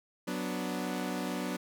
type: chord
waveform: sawtooth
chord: B minor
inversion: second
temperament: equal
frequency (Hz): 185 / 246.9 / 293.7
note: F#3 / B3 / D4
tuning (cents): 0 / 0 / 0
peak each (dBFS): -33 / -33 / -34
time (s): 0.27-1.57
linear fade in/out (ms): 10
effects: none